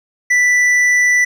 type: tone with hard clipping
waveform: sine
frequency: 1975.5 Hz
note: B6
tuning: in tune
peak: -11 dBFS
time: 0.3-1.25 s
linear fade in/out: 10 ms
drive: 6 dB
effects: none